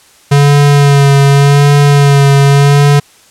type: tone with vibrato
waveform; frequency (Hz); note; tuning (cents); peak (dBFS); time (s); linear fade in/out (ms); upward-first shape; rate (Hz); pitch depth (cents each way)
square; 141.7; C#3; +38; -4; 0.31-3; 10; sine; 0.86; 26
effects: white hiss -43 dBFS RMS until 3.3 s + low-pass 10000 Hz 12 dB/octave